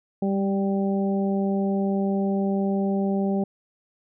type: harmonic tone with a mistuned harmonic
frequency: 195.6 Hz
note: G3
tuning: 4 cents flat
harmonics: 1 / 2 / 3 / 4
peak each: -22 / -28 / -32 / -34 dBFS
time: 0.22-3.44 s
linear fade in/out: 5 ms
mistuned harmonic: 1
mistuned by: +15 cents
effects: none